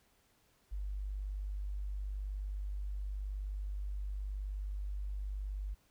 sine tone, 49.53 Hz, G1, 19 cents sharp, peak -36 dBFS, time 0.71-5.75 s, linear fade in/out 20 ms, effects pink hiss -71 dBFS RMS until 5.9 s

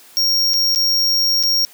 square tone with dropouts, 5570 Hz, F8, 5 cents flat, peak -14 dBFS, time 0.17-1.65 s, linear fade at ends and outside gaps 0 ms, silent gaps 0.535-0.54 / 0.749-0.759 / 1.429-1.435 s, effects white hiss -45 dBFS RMS until 1.73 s + high-pass 200 Hz 12 dB/octave

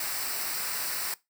white noise with comb filter, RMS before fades -32 dBFS, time 0-1.14 s, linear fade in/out 2 ms, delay 0.3 ms, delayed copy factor -0.6, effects noise-tail reverb RT60 0.2 s tail -20 dB re dry

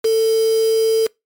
sine tone with quantisation, 446.1 Hz, A4, 24 cents sharp, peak -12 dBFS, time 0.04-1.07 s, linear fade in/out 10 ms, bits 4, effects noise-tail reverb RT60 0.2 s tail -24 dB re dry + MP3 96 kbps

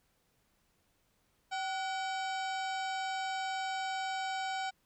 harmonic tone with a mistuned harmonic, 766 Hz, G5, 40 cents flat, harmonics 1 / 2 / 3 / 4 / 5 / 6 / 7 / 9 / 10, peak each -35 / -41 / -45 / -47 / -49 / -51 / -52 / -54 / -55 dBFS, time 1.51-4.71 s, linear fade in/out 20 ms, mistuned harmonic 2, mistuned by -76 cents, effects pink hiss -74 dBFS RMS until 4.85 s

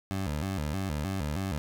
20% pulse tone with vibrato, 84.6 Hz, E2, 45 cents sharp, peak -25 dBFS, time 0.11-1.58 s, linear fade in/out 0 ms, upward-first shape square, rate 3.2 Hz, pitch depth 220 cents each way, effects none

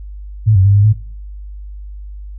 sine tone with pitch steps, 108.3 / 94.6 / 100.2 / 101.7 / 107.6 Hz, A2 / F#2 / G2 / G#2 / A2, -27 / +39 / +38 / -36 / -38 cents, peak -6 dBFS, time 0.46-0.935 s, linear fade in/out 20 ms, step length 95 ms, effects noise-tail reverb RT60 0.6 s tail -26 dB re dry + added 50 Hz sine -27 dBFS peak until 2.38 s

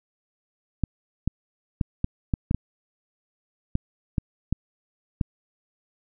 clicks, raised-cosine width 5 ms, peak -10 dBFS, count 11, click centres 0.837 / 1.276 / 1.812 / 2.044 / 2.338 / 2.511 / 2.546 / 3.754 / 4.182 / 4.526 / 5.212 s, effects none

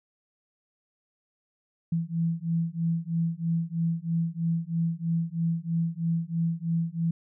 sine beating tone pair, 164.81 / 167.91 Hz, E3 / E3, 0 / +32 cents, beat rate 3.1 Hz, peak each -28 dBFS, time 1.92-7.11 s, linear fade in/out 5 ms, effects none

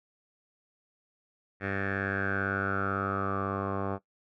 10% pulse tone with low-pass filter sweep, 98 Hz, G2, in tune, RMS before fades -31 dBFS, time 1.6-3.99 s, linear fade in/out 50 ms, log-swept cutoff 1900 to 1000 Hz, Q 8.2, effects noise-tail reverb RT60 0.1 s tail -17 dB re dry

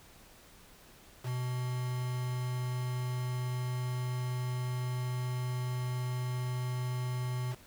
triangle tone with quantisation, 125.2 Hz, B2, 24 cents sharp, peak -30 dBFS, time 1.23-7.56 s, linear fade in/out 50 ms, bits 7, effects pink hiss -57 dBFS RMS until 7.66 s

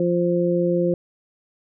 harmonic tone, 174.61 Hz, F3, in tune, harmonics 1 / 2 / 3, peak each -22 / -21 / -22 dBFS, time 0-0.94 s, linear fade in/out 2 ms, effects none

